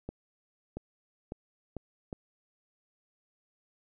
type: accelerating click train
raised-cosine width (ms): 2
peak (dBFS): -24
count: 5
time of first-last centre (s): 0.09-2.128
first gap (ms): 680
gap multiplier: 0.81
effects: none